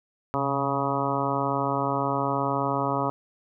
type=harmonic tone with a mistuned harmonic; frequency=139.1 Hz; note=C#3; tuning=6 cents sharp; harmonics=1 / 2 / 3 / 4 / 5 / 6 / 7 / 8 / 9; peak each=-32 / -31 / -33 / -32 / -32 / -34 / -30 / -33 / -32 dBFS; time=0.34-3.1 s; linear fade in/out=0 ms; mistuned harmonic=1; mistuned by=-74 cents; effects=none